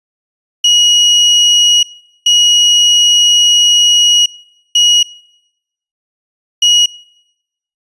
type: tone bursts at uneven times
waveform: 35% pulse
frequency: 2902 Hz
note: F#7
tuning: 34 cents flat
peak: -4 dBFS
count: 4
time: 0.64-1.83 / 2.26-4.26 / 4.75-5.03 / 6.62-6.86 s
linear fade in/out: 5 ms
effects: noise-tail reverb RT60 0.9 s tail -24 dB re dry + resampled to 24000 Hz